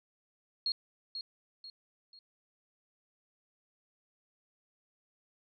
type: tone with echo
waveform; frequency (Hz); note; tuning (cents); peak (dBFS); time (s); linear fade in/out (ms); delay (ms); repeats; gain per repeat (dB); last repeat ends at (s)
sine; 4283; C8; +40; -29; 0.66-0.72; 2; 490; 3; -8; 2.19
effects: none